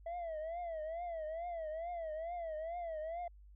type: tone with vibrato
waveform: sine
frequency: 659.3 Hz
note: E5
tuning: in tune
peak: -36 dBFS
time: 0.06-3.28 s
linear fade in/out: 5 ms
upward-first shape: triangle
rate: 2.3 Hz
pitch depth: 140 cents each way
effects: tanh soft clip ceiling -38 dBFS + added 50 Hz sine -55 dBFS peak until 3.55 s